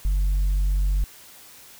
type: tone with tanh clipping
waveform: triangle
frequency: 47.46 Hz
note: F#1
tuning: 45 cents sharp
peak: -19 dBFS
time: 0.05-1.04 s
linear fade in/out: 0 ms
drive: 7 dB
effects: white hiss -47 dBFS RMS until 1.79 s